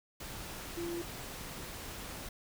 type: tone in noise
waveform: sine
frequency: 342.1 Hz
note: F4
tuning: 36 cents flat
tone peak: -36 dBFS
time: 0.77-1.02 s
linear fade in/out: 5 ms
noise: pink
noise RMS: -44 dBFS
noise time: 0.2-2.29 s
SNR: +5 dB
effects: none